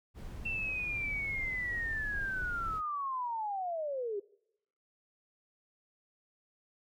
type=noise; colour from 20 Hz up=brown; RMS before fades=-43 dBFS; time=0.14-2.82 s; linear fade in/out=50 ms
type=linear sweep; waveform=sine; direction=down; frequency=2703 to 386.2 Hz; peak=-33 dBFS; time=0.45-4.2 s; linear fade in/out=10 ms
effects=noise-tail reverb RT60 0.8 s tail -23 dB re dry